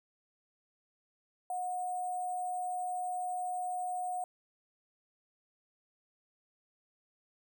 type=tone with sample-and-hold; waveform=sine; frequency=726 Hz; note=F#5; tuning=33 cents flat; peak=-33 dBFS; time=1.5-4.24 s; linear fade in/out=2 ms; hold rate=8820 Hz; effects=none